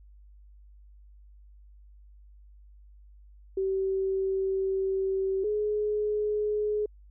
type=tone pair in turn; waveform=sine; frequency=384.3 / 420.7 Hz; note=G4 / G#4; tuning=-34 / +22 cents; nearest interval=major second; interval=156 cents; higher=second; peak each=-25 dBFS; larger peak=neither; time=3.57-5.44 / 5.44-6.86 s; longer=first; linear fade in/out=5 ms; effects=added 50 Hz sine -50 dBFS peak until 7.1 s